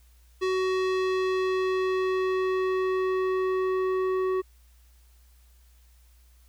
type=tone with low-pass filter sweep; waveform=square; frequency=374.4 Hz; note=F#4; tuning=20 cents sharp; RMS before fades=-26 dBFS; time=0.41-4.42 s; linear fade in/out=20 ms; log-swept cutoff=4600 to 1300 Hz; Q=0.82; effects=added 60 Hz sine -54 dBFS peak until 6.48 s + white hiss -65 dBFS RMS until 6.48 s